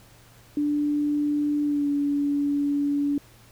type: tone with pitch glide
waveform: sine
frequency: 293.7 to 286.5 Hz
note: D4 to D4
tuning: 0 to -43 cents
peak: -21 dBFS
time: 0.57-3.18 s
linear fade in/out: 2 ms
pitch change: -43 cents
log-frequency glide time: 1.63-1.88 s
effects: added 116 Hz sine -55 dBFS peak until 3.51 s + pink hiss -54 dBFS RMS until 3.51 s